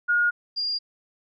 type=tone pair in turn; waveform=sine; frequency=1433 / 4809 Hz; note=F6 / D8; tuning=+44 / +40 cents; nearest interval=octave + major sixth; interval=2096 cents; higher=second; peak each=-18 / -24 dBFS; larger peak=first; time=0.08-0.31 / 0.56-0.79 s; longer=neither; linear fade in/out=20 ms; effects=none

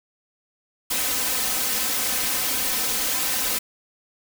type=noise with comb filter; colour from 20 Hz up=white; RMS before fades=-24 dBFS; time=0.9-3.59 s; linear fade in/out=10 ms; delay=3.9 ms; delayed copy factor=+0.85; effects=none

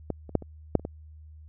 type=clicks; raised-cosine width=2 ms; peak=-15 / -29 / -8 / -27 / -6 / -30 / -19 dBFS; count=7; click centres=0.103 / 0.293 / 0.353 / 0.423 / 0.753 / 0.796 / 0.851 s; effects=added 77 Hz sine -45 dBFS peak until 1.48 s

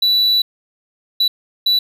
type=tone bursts at uneven times; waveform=triangle; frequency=3951 Hz; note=B7; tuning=in tune; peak=-10 dBFS; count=3; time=0.02-0.42 / 1.2-1.28 / 1.66-1.79 s; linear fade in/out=5 ms; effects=none

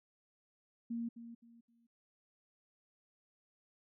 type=tone with echo; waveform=sine; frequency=233.1 Hz; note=A#3; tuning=in tune; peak=-36 dBFS; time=0.9-1.09 s; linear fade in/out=10 ms; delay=260 ms; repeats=3; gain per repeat=-11 dB; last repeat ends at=1.87 s; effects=none

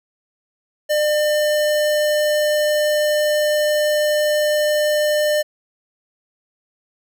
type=tone; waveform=square; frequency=601 Hz; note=D5; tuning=40 cents sharp; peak=-16 dBFS; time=0.89-5.43 s; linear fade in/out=20 ms; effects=none

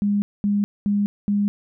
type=tone bursts; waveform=sine; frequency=203.9 Hz; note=G#3; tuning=32 cents flat; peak=-17 dBFS; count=4; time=0.02-1.48 s; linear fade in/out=0 ms; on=200 ms; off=220 ms; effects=none

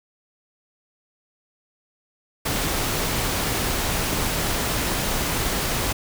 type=noise; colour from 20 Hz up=pink; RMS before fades=-24 dBFS; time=2.45-5.93 s; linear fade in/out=10 ms; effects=none

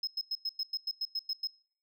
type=tone bursts; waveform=sine; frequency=5150 Hz; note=E8; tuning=41 cents flat; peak=-28 dBFS; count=11; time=0.03-1.473 s; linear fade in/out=5 ms; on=43 ms; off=97 ms; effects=noise-tail reverb RT60 0.5 s tail -25 dB re dry + tanh soft clip ceiling -29 dBFS

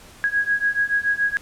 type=beating tone pair; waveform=sine; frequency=1649 / 1656 Hz; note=G#6 / G#6; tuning=-13 / -5 cents; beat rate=7 Hz; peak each=-22 / -21 dBFS; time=0.24-1.37 s; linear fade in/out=0 ms; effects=pink hiss -46 dBFS RMS until 1.41 s + low-pass 12000 Hz 12 dB/octave

